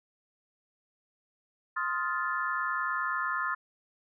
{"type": "chord", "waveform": "sine", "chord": "F dominant seventh", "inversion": "second", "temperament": "just", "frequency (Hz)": [1047.7, 1257.2, 1396.9, 1746.1], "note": ["C6", "Eb6", "F6", "A6"], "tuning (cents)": [2, 18, 0, -14], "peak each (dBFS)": -34, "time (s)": [1.76, 3.55], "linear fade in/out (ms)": 10, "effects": []}